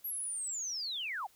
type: linear sweep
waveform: sine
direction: down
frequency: 11840 to 686 Hz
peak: -35 dBFS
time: 0.04-1.27 s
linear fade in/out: 10 ms
effects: white hiss -65 dBFS RMS until 1.35 s